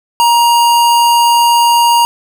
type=tone; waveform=square; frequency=943 Hz; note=A#5; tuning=20 cents sharp; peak=-7 dBFS; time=0.2-2.05 s; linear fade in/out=0 ms; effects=none